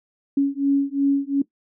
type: beating tone pair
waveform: sine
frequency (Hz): 277.2 / 280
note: C#4 / C#4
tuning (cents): 0 / +18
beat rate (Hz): 2.8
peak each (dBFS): -20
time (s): 0.37-1.42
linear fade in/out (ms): 5
effects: noise-tail reverb RT60 0.1 s tail -18 dB re dry